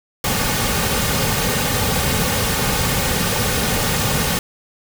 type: noise with comb filter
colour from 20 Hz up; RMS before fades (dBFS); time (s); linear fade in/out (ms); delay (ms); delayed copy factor
pink; -19; 0.24-4.39; 2; 3; -0.55
effects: none